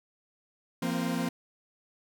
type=chord; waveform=40% pulse; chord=F suspended fourth; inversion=none; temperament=equal with one note detuned; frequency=171.71 / 233.1 / 261.6 Hz; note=F3 / Bb3 / C4; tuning=-29 / 0 / 0 cents; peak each=-32 dBFS; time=0.82-1.29 s; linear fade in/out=5 ms; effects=none